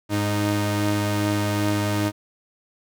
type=tone pair together; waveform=sawtooth; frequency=103.77 / 308.8 Hz; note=G#2 / D#4; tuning=-1 / -13 cents; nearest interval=octave + perfect fifth; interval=1888 cents; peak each=-19 / -20 dBFS; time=0.09-2.12 s; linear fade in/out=50 ms; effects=none